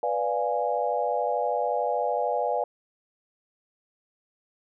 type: chord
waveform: sine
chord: B diminished seventh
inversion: none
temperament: equal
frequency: 493.9 / 587.3 / 698.5 / 830.6 Hz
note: B4 / D5 / F5 / Ab5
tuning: 0 / 0 / 0 / 0 cents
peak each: -29 dBFS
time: 0.03-2.64 s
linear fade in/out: 2 ms
effects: none